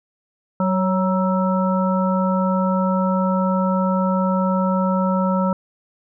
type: harmonic tone with a mistuned harmonic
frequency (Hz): 188.5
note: F#3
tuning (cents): +32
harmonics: 1 / 3 / 5 / 7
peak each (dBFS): -18 / -23 / -25 / -26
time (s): 0.6-5.53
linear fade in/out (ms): 2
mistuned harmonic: 3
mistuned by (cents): -37
effects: none